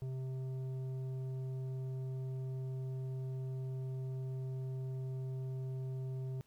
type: tone with tanh clipping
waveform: sine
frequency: 130.81 Hz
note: C3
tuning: in tune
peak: -39 dBFS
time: 0.02-6.41 s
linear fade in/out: 0 ms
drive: 9 dB
effects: pink hiss -72 dBFS RMS until 6.46 s